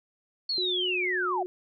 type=linear sweep; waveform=sine; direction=down; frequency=4443 to 670 Hz; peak=-26 dBFS; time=0.49-1.43 s; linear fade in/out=5 ms
type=tone with vibrato; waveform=sine; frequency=364.7 Hz; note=F#4; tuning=25 cents flat; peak=-31 dBFS; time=0.58-1.46 s; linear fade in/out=0 ms; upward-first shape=square; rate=4.1 Hz; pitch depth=8 cents each way
effects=none